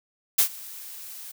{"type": "noise with ADSR envelope", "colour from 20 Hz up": "blue", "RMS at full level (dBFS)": -17, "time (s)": [0.38, 1.32], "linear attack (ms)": 10, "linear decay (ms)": 90, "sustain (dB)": -23, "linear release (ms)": 12, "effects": []}